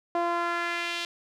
sawtooth tone with band-pass filter sweep, 343.6 Hz, F4, 28 cents flat, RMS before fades -29 dBFS, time 0.15-1.05 s, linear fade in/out 2 ms, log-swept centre 750 to 3500 Hz, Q 1.7, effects none

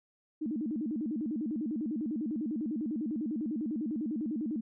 sine tone with vibrato, 263.4 Hz, C4, 12 cents sharp, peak -31 dBFS, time 0.41-4.61 s, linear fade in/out 10 ms, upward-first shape square, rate 10 Hz, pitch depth 280 cents each way, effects none

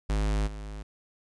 square tone with level steps, 51.9 Hz, G#1, in tune, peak -25 / -37 dBFS, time 0.09-0.83 s, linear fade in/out 10 ms, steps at 0.46 s, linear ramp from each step 20 ms, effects resampled to 22050 Hz + 11-bit

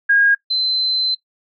sine tone pair in turn, 1631 / 4070 Hz, G#6 / C8, -32 / -49 cents, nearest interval octave + major third, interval 1583 cents, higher second, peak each -10 / -16 dBFS, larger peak first, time 0.09-0.35 / 0.5-1.15 s, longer second, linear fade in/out 10 ms, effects noise-tail reverb RT60 0.1 s tail -20 dB re dry

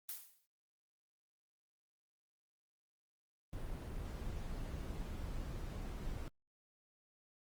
blue noise with exponential decay, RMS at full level -41 dBFS, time 0.09-0.46 s, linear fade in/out 0 ms, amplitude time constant 79 ms
brown noise, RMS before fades -43 dBFS, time 3.53-6.28 s, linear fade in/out 0 ms
effects Opus 24 kbps

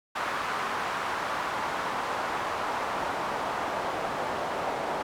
pink noise with band-pass filter sweep, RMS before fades -31 dBFS, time 0.15-5.03 s, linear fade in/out 10 ms, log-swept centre 1200 to 770 Hz, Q 1.5, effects none

